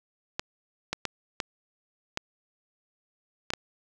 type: clicks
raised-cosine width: 0.2 ms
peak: -11 dBFS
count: 7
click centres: 0.395 / 0.93 / 1.053 / 1.402 / 2.174 / 3.504 / 3.536 s
effects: none